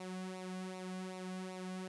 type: tone with flanger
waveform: sawtooth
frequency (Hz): 185.4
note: F#3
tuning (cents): +4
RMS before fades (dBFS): -44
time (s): 0-1.88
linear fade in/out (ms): 5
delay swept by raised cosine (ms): 0.61 to 2.31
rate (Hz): 2.6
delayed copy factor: -0.65
effects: resampled to 24000 Hz